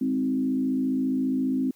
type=tone with frequency modulation; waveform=sine; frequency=261.6 Hz; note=C4; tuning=in tune; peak=-22 dBFS; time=0.01-1.71 s; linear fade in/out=5 ms; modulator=54.8 Hz; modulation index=0.74; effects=white hiss -63 dBFS RMS until 1.75 s + high-pass 80 Hz 12 dB/octave